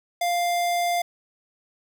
square tone, 698.5 Hz, F5, in tune, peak -22 dBFS, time 0.21-1.02 s, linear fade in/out 5 ms, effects none

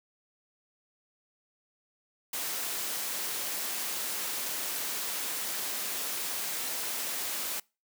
white high-pass noise, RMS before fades -34 dBFS, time 2.33-7.6 s, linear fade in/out 5 ms, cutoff 230 Hz, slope 12 dB/octave, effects noise-tail reverb RT60 0.3 s tail -26 dB re dry

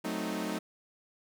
sawtooth chord, F# diminished seventh, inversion none, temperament equal, 185 / 220 / 261.6 / 311.1 Hz, F#3 / A3 / C4 / Eb4, 0 / 0 / 0 / 0 cents, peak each -35 / -33 / -37 / -33 dBFS, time 0.04-0.59 s, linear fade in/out 10 ms, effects none

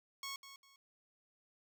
10% pulse tone with echo, 1100 Hz, C#6, 14 cents flat, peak -33 dBFS, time 0.23-0.36 s, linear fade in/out 2 ms, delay 200 ms, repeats 2, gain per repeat -11 dB, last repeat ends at 0.76 s, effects none

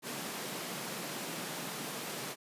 pink high-pass noise, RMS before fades -40 dBFS, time 0.02-2.36 s, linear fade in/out 50 ms, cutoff 140 Hz, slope 48 dB/octave, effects resampled to 32000 Hz

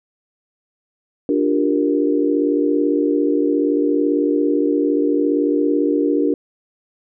sine chord, G minor seventh, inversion second, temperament equal with one note detuned, 293.7 / 351.3 / 392 / 466.2 Hz, D4 / F4 / G4 / Bb4, 0 / +10 / 0 / 0 cents, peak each -17 / -22 / -22 / -21 dBFS, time 1.29-6.34 s, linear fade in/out 2 ms, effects none

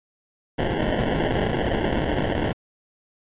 white noise with sample-and-hold, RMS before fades -23 dBFS, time 0.58-2.53 s, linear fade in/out 10 ms, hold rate 1225 Hz, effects resampled to 8000 Hz

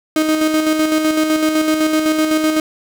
35% pulse tone with tremolo, 311.8 Hz, D#4, 4 cents sharp, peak -10 dBFS, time 0.16-2.6 s, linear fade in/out 2 ms, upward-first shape square, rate 7.9 Hz, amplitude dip 40%, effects none

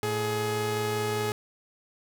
sawtooth tone pair together, 111.5 / 421 Hz, A2 / G#4, +23 / +24 cents, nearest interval octave + major seventh, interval 2301 cents, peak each -28 / -24 dBFS, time 0.03-1.32 s, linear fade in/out 0 ms, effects none

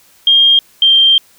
sine tone pair in turn, 3218 / 3168 Hz, G7 / G7, +45 / +18 cents, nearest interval unison, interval 27 cents, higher first, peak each -5 dBFS, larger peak neither, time 0.27-0.59 / 0.82-1.18 s, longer second, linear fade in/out 2 ms, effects white hiss -48 dBFS RMS until 1.38 s

